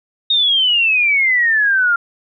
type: exponential sweep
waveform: sine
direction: down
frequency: 3733 to 1380 Hz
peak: -11 dBFS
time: 0.3-1.96 s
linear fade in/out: 5 ms
effects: none